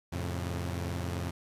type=chord; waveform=sawtooth; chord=F augmented; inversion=none; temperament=equal with one note detuned; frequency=87.31 / 110 / 135.97 Hz; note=F2 / A2 / C#3; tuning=0 / 0 / -33 cents; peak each=-30 / -36 / -36 dBFS; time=0.12-1.31 s; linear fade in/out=10 ms; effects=resampled to 32000 Hz + 10-bit